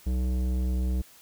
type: tone with tanh clipping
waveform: triangle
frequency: 62.7 Hz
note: B1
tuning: 27 cents sharp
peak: -26 dBFS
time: 0.06-1.02 s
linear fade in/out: 10 ms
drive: 18 dB
effects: white hiss -54 dBFS RMS until 1.21 s